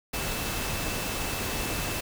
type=tone in noise; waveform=sine; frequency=2637 Hz; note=E7; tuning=in tune; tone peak=-40 dBFS; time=0.13-2.01 s; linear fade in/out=10 ms; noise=pink; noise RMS=-31 dBFS; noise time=0.13-2.01 s; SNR=-12 dB; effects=none